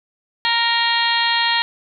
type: harmonic tone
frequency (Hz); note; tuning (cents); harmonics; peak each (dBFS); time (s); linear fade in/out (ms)
466.2; A#4; 0; 2 / 3 / 4 / 5 / 6 / 7 / 8 / 9; -21 / -30 / -21 / -28 / -26 / -23 / -26 / -23; 0.45-1.62; 0
effects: none